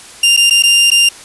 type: tone with dropouts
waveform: sawtooth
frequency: 2794 Hz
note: F7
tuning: in tune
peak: -3 dBFS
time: 0.23-1.09 s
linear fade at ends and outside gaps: 5 ms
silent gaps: 0.366-0.373 / 0.499-0.507 / 0.625-0.635 / 0.904-0.915 s
effects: white hiss -35 dBFS RMS until 1.24 s + resampled to 24000 Hz